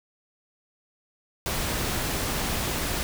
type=noise; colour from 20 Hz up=pink; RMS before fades=-28 dBFS; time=1.46-3.03 s; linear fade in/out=0 ms; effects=none